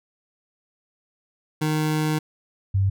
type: tone pair in turn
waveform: 25% pulse / sine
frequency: 154.4 / 97.32 Hz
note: D#3 / G2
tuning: -13 / -12 cents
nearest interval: minor sixth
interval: 799 cents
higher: first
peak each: -17 dBFS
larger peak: neither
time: 1.61-2.19 / 2.74-2.9 s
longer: first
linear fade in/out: 10 ms
effects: none